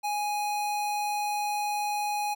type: tone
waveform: square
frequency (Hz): 830.6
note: G#5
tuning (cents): 0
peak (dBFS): -28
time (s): 0.03-2.35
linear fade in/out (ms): 20
effects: none